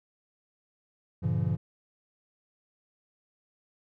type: chord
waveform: triangle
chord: G diminished seventh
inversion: none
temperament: just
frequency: 98 / 117.6 / 141.12 / 169.34 Hz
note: G2 / Bb2 / Db3 / Fb3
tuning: 0 / +16 / +31 / +47 cents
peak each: -29 dBFS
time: 1.22-1.57 s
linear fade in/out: 20 ms
effects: none